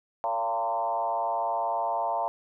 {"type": "tone with frequency modulation", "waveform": "sine", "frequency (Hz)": 799, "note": "G5", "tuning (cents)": 33, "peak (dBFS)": -25, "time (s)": [0.24, 2.28], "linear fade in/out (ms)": 0, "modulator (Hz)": 113, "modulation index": 1.8, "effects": []}